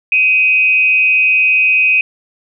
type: tone with frequency modulation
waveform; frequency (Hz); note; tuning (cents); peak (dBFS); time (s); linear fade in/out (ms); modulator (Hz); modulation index
sine; 2515; D#7; +18; -8; 0.12-2.01; 2; 197; 0.44
effects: none